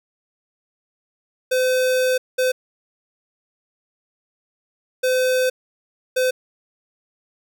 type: tone bursts at uneven times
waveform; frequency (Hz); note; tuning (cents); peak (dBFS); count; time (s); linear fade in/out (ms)
square; 511; C5; -41; -17; 4; 1.51-2.18 / 2.38-2.52 / 5.03-5.5 / 6.16-6.31; 10
effects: none